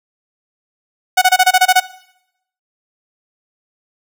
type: tone bursts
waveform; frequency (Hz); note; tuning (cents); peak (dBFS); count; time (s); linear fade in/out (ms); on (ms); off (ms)
sawtooth; 740; F#5; 0; -3; 9; 1.17-1.802; 10; 48; 25
effects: noise-tail reverb RT60 0.8 s tail -19 dB re dry